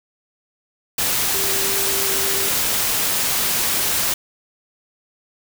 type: tone in noise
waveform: sine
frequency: 392 Hz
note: G4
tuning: in tune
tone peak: -29 dBFS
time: 1.34-2.49 s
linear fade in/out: 5 ms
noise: white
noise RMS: -20 dBFS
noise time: 0.98-4.14 s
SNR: -12 dB
effects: none